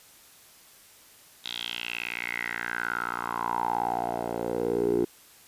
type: tone with band-pass filter sweep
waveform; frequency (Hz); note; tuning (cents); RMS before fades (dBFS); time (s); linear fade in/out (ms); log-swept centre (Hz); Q
10% pulse; 58.9; A#1; +19; -30; 1.44-5.05; 10; 3700 to 370; 6.6
effects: white hiss -54 dBFS RMS until 5.47 s + resampled to 32000 Hz